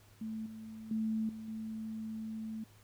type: tone with level steps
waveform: sine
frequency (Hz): 220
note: A3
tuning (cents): 0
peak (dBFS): -37 / -44 / -31 / -42 / -38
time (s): 0.21-2.64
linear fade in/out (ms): 5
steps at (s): 0.46 / 0.91 / 1.29 / 1.48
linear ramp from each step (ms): 2
effects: added 104 Hz sine -61 dBFS peak until 2.83 s + pink hiss -64 dBFS RMS until 2.83 s